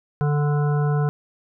harmonic tone, 146.83 Hz, D3, in tune, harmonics 1 / 3 / 5 / 7 / 9 / 10, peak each -18 / -28 / -32 / -35 / -37 / -38 dBFS, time 0.21-1.09 s, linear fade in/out 0 ms, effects none

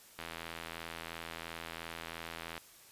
click train, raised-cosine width 0.3 ms, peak -25 dBFS, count 199, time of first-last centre 0.19-2.578 s, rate 82.9 Hz, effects white hiss -58 dBFS RMS until 2.91 s + resampled to 32000 Hz

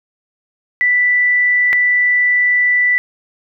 sine tone pair in turn, 1975.5 / 1975.5 Hz, B6 / B6, 0 / 0 cents, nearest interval unison, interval 0 cents, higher neither, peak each -10 dBFS, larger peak neither, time 0.81-1.73 / 1.73-2.98 s, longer second, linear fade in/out 0 ms, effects none

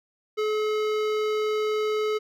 sine tone with hard clipping, 428.1 Hz, A4, 47 cents flat, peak -25 dBFS, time 0.37-2.19 s, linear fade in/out 20 ms, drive 17 dB, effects none

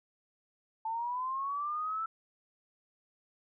sine linear sweep, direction up, 880 to 1331 Hz, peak -32 dBFS, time 0.85-2.06 s, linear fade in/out 5 ms, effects none

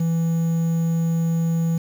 triangle tone with quantisation, 165.4 Hz, E3, 6 cents sharp, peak -16 dBFS, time 0-1.78 s, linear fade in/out 5 ms, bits 7, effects none

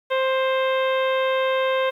harmonic tone, 525 Hz, C5, 6 cents sharp, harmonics 1 / 2 / 3 / 4 / 5 / 6 / 7, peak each -20 / -26 / -30 / -32 / -34 / -36 / -37 dBFS, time 0.1-1.91 s, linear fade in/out 20 ms, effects 9-bit

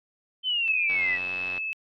sine exponential sweep, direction down, 3104 to 1915 Hz, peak -23 dBFS, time 0.43-1.19 s, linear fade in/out 50 ms
sine tone, 2607 Hz, E7, 20 cents flat, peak -28 dBFS, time 0.68-1.73 s, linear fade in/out 0 ms
click train, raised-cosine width 0.3 ms, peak -23 dBFS, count 63, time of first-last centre 0.9-1.578 s, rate 91.4 Hz
effects AAC 48 kbps

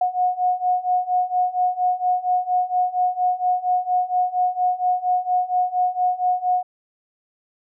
sine beating tone pair, 725 / 729.3 Hz, F#5 / F#5, -35 / -25 cents, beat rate 4.3 Hz, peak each -22 / -20 dBFS, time 0.01-6.63 s, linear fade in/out 5 ms, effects none

